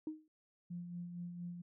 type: tone with exponential decay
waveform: sine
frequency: 311.1 Hz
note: D#4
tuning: in tune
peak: -34 dBFS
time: 0.07-0.28 s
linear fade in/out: 2 ms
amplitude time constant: 44 ms
type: tone with tremolo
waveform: sine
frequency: 174.61 Hz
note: F3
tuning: in tune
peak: -40 dBFS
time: 0.7-1.62 s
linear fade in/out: 10 ms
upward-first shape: sine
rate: 4.3 Hz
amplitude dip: 45%
effects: tanh soft clip ceiling -32 dBFS